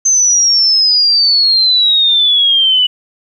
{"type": "exponential sweep", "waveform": "sine", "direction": "down", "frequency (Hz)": [6272, 2951], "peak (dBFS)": -7, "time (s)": [0.05, 2.87], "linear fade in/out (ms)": 10, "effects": ["8-bit"]}